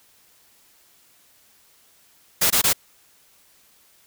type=noise bursts; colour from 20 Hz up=white; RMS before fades=-18 dBFS; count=3; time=2.41-2.732 s; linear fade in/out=10 ms; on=94 ms; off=20 ms; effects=white hiss -57 dBFS RMS until 4.06 s